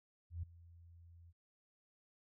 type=tone with ADSR envelope; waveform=sine; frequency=85 Hz; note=F2; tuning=46 cents flat; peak=-37 dBFS; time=0.3-1.33 s; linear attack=130 ms; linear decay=6 ms; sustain=-20 dB; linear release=38 ms; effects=none